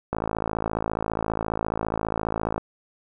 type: click train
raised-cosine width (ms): 1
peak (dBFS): -11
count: 135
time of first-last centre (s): 0.13-2.58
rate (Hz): 54.7
effects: none